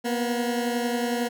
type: beating tone pair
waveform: 20% pulse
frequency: 238.3 / 249.3 Hz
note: A#3 / B3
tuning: +38 / +16 cents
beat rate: 11 Hz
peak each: -20 / -27 dBFS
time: 0.04-1.29 s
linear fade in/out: 20 ms
effects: none